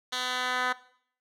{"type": "tone with band-pass filter sweep", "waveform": "10% pulse", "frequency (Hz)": 251.7, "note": "B3", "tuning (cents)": 33, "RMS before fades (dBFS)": -30, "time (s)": [0.12, 0.73], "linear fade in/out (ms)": 10, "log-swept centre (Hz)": [3700, 1700], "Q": 1.3, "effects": ["noise-tail reverb RT60 0.6 s tail -18 dB re dry"]}